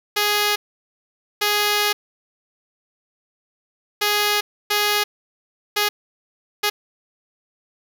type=tone bursts at uneven times; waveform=5% pulse; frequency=415.3 Hz; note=G#4; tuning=in tune; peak=-6 dBFS; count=6; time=0.16-0.56 / 1.41-1.93 / 4.01-4.41 / 4.7-5.04 / 5.76-5.89 / 6.63-6.7 s; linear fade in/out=10 ms; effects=none